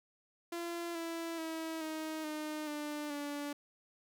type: tone with pitch steps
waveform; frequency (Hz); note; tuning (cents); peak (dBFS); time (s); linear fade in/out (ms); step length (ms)
sawtooth; 341.5 / 332.2 / 323.1 / 314.2 / 305.7 / 297.3 / 289.2; F4 / E4 / E4 / D#4 / D#4 / D4 / D4; -39 / +13 / -35 / +17 / -30 / +21 / -27; -34; 0.52-3.53; 5; 430
effects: none